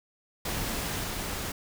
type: noise with level steps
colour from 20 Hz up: pink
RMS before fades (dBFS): -32 / -34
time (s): 0.45-1.52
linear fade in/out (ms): 5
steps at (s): 1.03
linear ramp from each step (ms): 10
effects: none